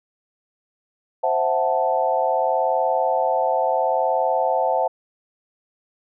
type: chord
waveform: sine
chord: F# half-diminished seventh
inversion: second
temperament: equal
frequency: 523.3 / 659.3 / 740 / 880 Hz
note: C5 / E5 / F#5 / A5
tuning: 0 / 0 / 0 / 0 cents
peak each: -23 dBFS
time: 1.23-4.88 s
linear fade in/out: 10 ms
effects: none